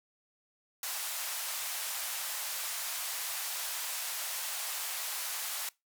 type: band-pass noise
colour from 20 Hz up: white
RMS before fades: -37 dBFS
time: 0.83-5.69 s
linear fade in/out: 2 ms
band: 650 to 16000 Hz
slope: 24 dB/octave
effects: noise-tail reverb RT60 0.2 s tail -22 dB re dry